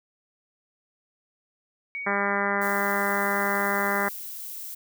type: tone with exponential decay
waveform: sine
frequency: 2244 Hz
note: C#7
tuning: 21 cents sharp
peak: -29 dBFS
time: 1.95-3.29 s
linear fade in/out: 0 ms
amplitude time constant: 290 ms
type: harmonic tone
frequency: 200.5 Hz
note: G3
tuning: 39 cents sharp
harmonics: 1 / 2 / 3 / 4 / 5 / 6 / 7 / 8 / 9 / 10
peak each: -32 / -32 / -32 / -32 / -32 / -32 / -32 / -32 / -32 / -32 dBFS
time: 2.06-4.09 s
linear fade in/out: 10 ms
type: noise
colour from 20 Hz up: violet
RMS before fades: -37 dBFS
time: 2.61-4.75 s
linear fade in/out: 10 ms
effects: none